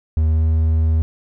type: tone with pitch glide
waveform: triangle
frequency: 78.7 to 79.75 Hz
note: D#2 to D#2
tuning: +20 to +43 cents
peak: -11 dBFS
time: 0.17-1.02 s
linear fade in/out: 0 ms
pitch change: +23 cents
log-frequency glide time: 0.27-0.44 s
effects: none